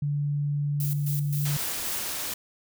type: tone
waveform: sine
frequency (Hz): 145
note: D3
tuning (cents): -22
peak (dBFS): -24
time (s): 0.02-1.57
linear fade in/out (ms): 5
type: noise with tremolo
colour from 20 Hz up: violet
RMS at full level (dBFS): -34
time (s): 0.8-2.1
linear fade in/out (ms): 2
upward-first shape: square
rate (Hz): 3.8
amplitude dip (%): 75
type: noise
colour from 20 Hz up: white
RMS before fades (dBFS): -32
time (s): 1.45-2.34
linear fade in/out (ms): 5
effects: none